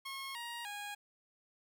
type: tone with pitch steps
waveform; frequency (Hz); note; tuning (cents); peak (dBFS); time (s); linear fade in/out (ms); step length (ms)
15% pulse; 1084 / 943.7 / 821.5; C#6 / A#5 / G#5; -39 / +21 / -19; -35; 0.05-0.95; 10; 300
effects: 12-bit